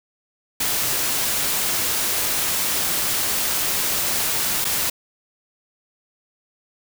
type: noise with dropouts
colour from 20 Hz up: white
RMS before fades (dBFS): -22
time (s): 0.6-4.9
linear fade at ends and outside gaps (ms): 5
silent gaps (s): 4.645-4.65
effects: none